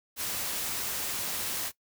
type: noise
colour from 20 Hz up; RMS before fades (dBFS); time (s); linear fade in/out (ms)
white; -33; 0.16-1.72; 50
effects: noise-tail reverb RT60 0.1 s tail -19 dB re dry